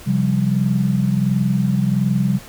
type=chord; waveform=sine; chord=C suspended fourth; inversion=none; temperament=equal with one note detuned; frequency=133.18 / 174.61 / 196 Hz; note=C3 / F3 / G3; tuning=+31 / 0 / 0 cents; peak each=-19 / -21 / -18 dBFS; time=0.06-2.39 s; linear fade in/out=20 ms; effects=pink hiss -40 dBFS RMS until 2.48 s